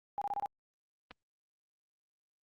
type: tone bursts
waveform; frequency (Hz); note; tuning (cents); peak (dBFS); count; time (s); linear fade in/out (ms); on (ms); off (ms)
sine; 811; G#5; -41; -32; 5; 0.18-0.459; 0; 35; 26
type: clicks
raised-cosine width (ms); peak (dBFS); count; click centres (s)
0.3; -33; 2; 1.109 / 1.113
effects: Opus 48 kbps